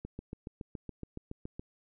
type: click train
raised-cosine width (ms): 3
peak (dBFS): -27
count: 12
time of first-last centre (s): 0.05-1.595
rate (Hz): 7.12
effects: none